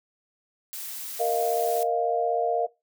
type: noise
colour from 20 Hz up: blue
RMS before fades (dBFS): -36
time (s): 0.73-1.83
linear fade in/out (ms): 0
type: chord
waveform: sine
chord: Bb suspended fourth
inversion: none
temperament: equal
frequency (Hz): 466.2 / 622.3 / 698.5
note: Bb4 / Eb5 / F5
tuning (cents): 0 / 0 / 0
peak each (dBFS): -26 / -29 / -25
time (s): 1.19-2.67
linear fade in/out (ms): 20
effects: noise-tail reverb RT60 0.2 s tail -18 dB re dry